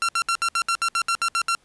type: tone bursts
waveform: sawtooth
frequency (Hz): 1365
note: F6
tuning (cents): -40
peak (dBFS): -16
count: 12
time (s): 0.02-1.55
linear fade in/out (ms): 0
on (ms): 67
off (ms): 66
effects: pink hiss -61 dBFS RMS until 1.64 s + resampled to 24000 Hz